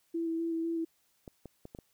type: tone with vibrato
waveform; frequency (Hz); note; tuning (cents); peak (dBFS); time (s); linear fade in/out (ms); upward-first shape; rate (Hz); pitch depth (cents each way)
sine; 330.3; E4; +4; -30; 0.14-0.85; 10; square; 4; 14
type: clicks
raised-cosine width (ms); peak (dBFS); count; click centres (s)
2; -31; 5; 1.278 / 1.457 / 1.654 / 1.749 / 1.788
effects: white hiss -72 dBFS RMS until 1.93 s